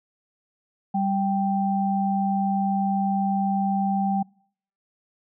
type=tone pair together; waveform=sine; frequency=196 / 784 Hz; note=G3 / G5; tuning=0 / 0 cents; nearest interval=2 octaves; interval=2400 cents; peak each=-23 / -24 dBFS; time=0.94-4.23 s; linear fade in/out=10 ms; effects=noise-tail reverb RT60 0.6 s tail -26 dB re dry